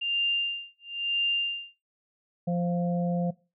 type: tone with tremolo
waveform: sine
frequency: 2794 Hz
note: F7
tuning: in tune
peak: -23 dBFS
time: 0.01-1.78 s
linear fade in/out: 10 ms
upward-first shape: sine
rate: 1 Hz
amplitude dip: 100%
type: harmonic tone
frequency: 174.6 Hz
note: F3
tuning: in tune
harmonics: 1 / 3 / 4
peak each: -25 / -33 / -36 dBFS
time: 2.47-3.31 s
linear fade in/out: 10 ms
effects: noise-tail reverb RT60 0.3 s tail -21 dB re dry